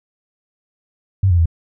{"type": "tone with pitch steps", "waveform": "sine", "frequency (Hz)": [96.4, 87.2, 82.9], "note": ["G2", "F2", "E2"], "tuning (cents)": [-28, -2, 10], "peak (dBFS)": -10, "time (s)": [1.23, 1.458], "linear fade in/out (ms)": 5, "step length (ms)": 76, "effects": []}